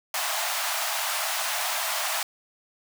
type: high-pass noise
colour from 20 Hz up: pink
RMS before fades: -28 dBFS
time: 0.14-2.23 s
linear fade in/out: 2 ms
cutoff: 620 Hz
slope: 96 dB/octave
effects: none